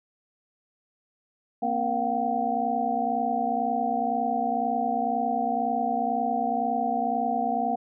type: tone cluster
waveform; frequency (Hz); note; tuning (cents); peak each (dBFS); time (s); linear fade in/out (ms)
sine; 232.1 / 261.7 / 473.3 / 706 / 768; A#3 / C4 / A#4 / F5 / G5; -7 / 0 / +26 / +19 / -36; -31 / -33 / -35 / -27 / -28; 1.62-7.76; 10
effects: none